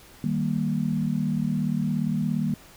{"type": "chord", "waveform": "sine", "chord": "Eb major", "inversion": "none", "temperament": "equal", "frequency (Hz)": [155.56, 196, 233.1], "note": ["Eb3", "G3", "Bb3"], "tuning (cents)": [0, 0, 0], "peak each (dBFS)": -27, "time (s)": [0.24, 2.54], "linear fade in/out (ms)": 2, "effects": ["pink hiss -50 dBFS RMS until 2.76 s"]}